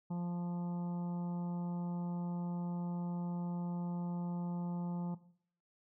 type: harmonic tone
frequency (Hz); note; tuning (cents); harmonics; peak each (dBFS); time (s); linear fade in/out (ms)
174.61; F3; 0; 1 / 2 / 3 / 4 / 5 / 6 / 7; -35 / -52 / -54 / -56 / -50 / -61 / -63; 0.1-5.15; 10
effects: noise-tail reverb RT60 0.6 s tail -17 dB re dry